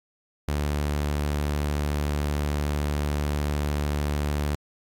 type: tone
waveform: sawtooth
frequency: 73.42 Hz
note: D2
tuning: in tune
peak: -20 dBFS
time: 0.48-4.55 s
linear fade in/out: 0 ms
effects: AAC 64 kbps